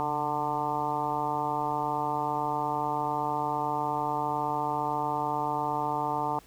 harmonic tone with a mistuned harmonic, 148.8 Hz, D3, 23 cents sharp, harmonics 1 / 2 / 3 / 4 / 5 / 6 / 7 / 8, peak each -40 / -38 / -38 / -41 / -33 / -30 / -36 / -38 dBFS, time 0-6.39 s, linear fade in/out 0 ms, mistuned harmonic 1, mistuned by -110 cents, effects pink hiss -56 dBFS RMS until 6.46 s

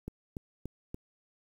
click train, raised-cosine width 3 ms, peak -25 dBFS, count 4, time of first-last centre 0.08-0.945 s, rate 3.47 Hz, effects 9-bit

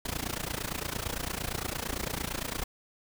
pink noise with amplitude modulation, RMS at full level -31 dBFS, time 0.05-2.64 s, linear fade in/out 5 ms, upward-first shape sine, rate 28.8 Hz, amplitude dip 90%, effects none

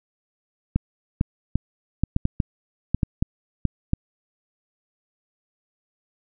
clicks, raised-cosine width 5 ms, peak -7 dBFS, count 12, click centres 0.76 / 1.211 / 1.556 / 2.036 / 2.164 / 2.254 / 2.402 / 2.946 / 3.032 / 3.225 / 3.653 / 3.934 s, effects none

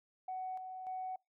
sine tone with tremolo, 747 Hz, F#5, 16 cents sharp, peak -37 dBFS, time 0.28-1.16 s, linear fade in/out 5 ms, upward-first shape square, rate 1.7 Hz, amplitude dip 45%, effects noise-tail reverb RT60 0.2 s tail -26 dB re dry + tanh soft clip ceiling -33 dBFS

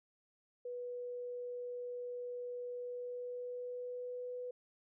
sine tone with pitch glide, 490 to 495.7 Hz, B4 to B4, -14 to +6 cents, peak -40 dBFS, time 0.65-4.51 s, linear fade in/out 5 ms, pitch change +20 cents, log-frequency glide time 2.69-4.37 s, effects none

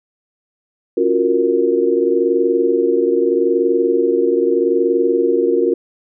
sine chord, Gb major seventh, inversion second, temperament equal, 277.2 / 349.2 / 370 / 466.2 Hz, Db4 / F4 / Gb4 / Bb4, 0 / 0 / 0 / 0 cents, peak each -22 / -17 / -18 / -16 dBFS, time 0.97-5.74 s, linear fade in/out 5 ms, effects none

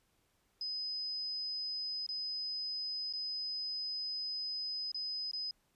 sine tone with dropouts, 5030 Hz, D#8, 18 cents sharp, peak -36 dBFS, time 0.61-5.51 s, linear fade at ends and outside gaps 2 ms, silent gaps 2.065-2.089 / 3.127-3.135 / 4.917-4.945 / 5.313-5.333 s, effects pink hiss -75 dBFS RMS until 5.75 s + resampled to 32000 Hz

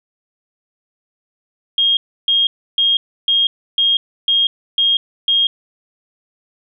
sine tone bursts, 3244 Hz, G#7, 41 cents flat, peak -11 dBFS, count 8, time 1.78-5.47 s, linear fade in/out 2 ms, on 190 ms, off 310 ms, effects none

